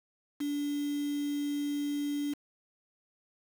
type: tone with quantisation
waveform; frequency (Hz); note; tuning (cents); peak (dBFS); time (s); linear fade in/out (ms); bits
sine; 289.3; D4; -26; -30; 0.4-2.34; 10; 7
effects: none